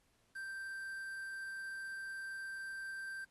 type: tone with quantisation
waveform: triangle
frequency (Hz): 1568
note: G6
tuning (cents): 0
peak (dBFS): -40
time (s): 0.35-3.25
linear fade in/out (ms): 10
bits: 10
effects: pink hiss -75 dBFS RMS until 3.3 s + AAC 32 kbps